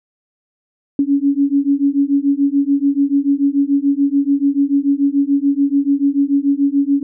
sine beating tone pair, 277.2 / 284.1 Hz, C#4 / C#4, 0 / +43 cents, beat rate 6.9 Hz, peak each -15 dBFS, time 0.99-7.03 s, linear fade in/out 2 ms, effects none

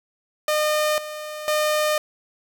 sawtooth tone with tremolo, 608 Hz, D#5, 40 cents flat, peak -15 dBFS, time 0.48-1.98 s, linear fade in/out 2 ms, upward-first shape square, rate 1 Hz, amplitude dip 75%, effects none

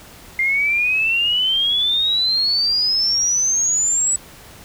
sine exponential sweep, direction up, 2094 to 7902 Hz, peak -15 dBFS, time 0.39-4.16 s, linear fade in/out 2 ms, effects pink hiss -42 dBFS RMS until 4.64 s

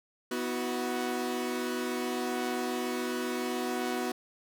sawtooth chord, B suspended fourth, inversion none, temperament equal with one note detuned, 246.9 / 322.7 / 370 Hz, B3 / E4 / F#4, 0 / -37 / 0 cents, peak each -30 / -35 / -30 dBFS, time 0.31-4.12 s, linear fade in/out 5 ms, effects none

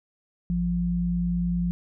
sine tone pair together, 54.93 / 174.61 Hz, A1 / F3, -2 / 0 cents, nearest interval octave + minor sixth, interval 2002 cents, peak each -30 / -23 dBFS, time 0.5-1.71 s, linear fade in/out 0 ms, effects none

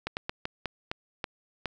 slowing click train, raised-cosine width 0.3 ms, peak -15 dBFS, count 8, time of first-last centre 0.07-1.657 s, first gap 99 ms, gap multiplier 1.27, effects none

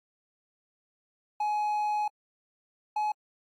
triangle tone pair in turn, 841 / 846.8 Hz, G#5 / G#5, +22 / +33 cents, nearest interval unison, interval 11 cents, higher second, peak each -24 dBFS, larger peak neither, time 1.4-2.08 / 2.96-3.12 s, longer first, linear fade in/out 5 ms, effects AAC 64 kbps

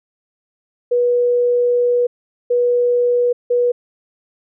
sine tone bursts at uneven times, 486.4 Hz, B4, 26 cents flat, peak -12 dBFS, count 3, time 0.91-2.07 / 2.5-3.33 / 3.5-3.72 s, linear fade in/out 10 ms, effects none

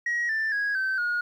sine tone with pitch steps, 1900 / 1772.8 / 1654 / 1543.3 / 1439.9 Hz, A#6 / A6 / G#6 / G6 / F#6, +33 / +13 / -8 / -27 / -48 cents, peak -22 dBFS, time 0.06-1.21 s, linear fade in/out 5 ms, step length 230 ms, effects tanh soft clip ceiling -22 dBFS + 10-bit

